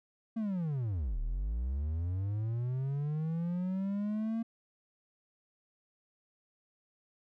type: linear two-way sweep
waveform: triangle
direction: down then up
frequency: 230 to 35 to 230 Hz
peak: -29 dBFS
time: 0.36-4.43 s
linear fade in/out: 10 ms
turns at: 1.19 s
effects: none